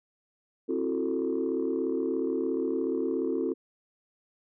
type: chord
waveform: sine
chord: F# half-diminished seventh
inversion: second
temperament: just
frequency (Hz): 266.4 / 333 / 370 / 444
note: C4 / E4 / F#4 / A4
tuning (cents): +31 / +18 / 0 / +16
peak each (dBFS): -31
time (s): 0.68-3.54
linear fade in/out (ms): 20
effects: tanh soft clip ceiling -19 dBFS